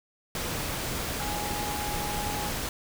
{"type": "tone in noise", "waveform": "sine", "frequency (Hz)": 830.6, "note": "G#5", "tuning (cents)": 0, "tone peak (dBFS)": -34, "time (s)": [1.2, 2.49], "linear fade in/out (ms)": 2, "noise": "pink", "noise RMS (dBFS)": -32, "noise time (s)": [0.35, 2.69], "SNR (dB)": -5, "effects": []}